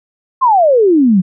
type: exponential sweep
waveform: sine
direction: down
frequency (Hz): 1093 to 174.61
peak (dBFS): -6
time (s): 0.41-1.22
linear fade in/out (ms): 20
effects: none